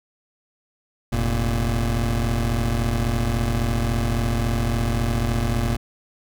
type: tone pair together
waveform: 25% pulse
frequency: 43.65 / 116.54 Hz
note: F1 / A#2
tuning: 0 / 0 cents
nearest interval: octave + perfect fourth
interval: 1700 cents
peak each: -19 dBFS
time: 1.12-5.77 s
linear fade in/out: 10 ms
effects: none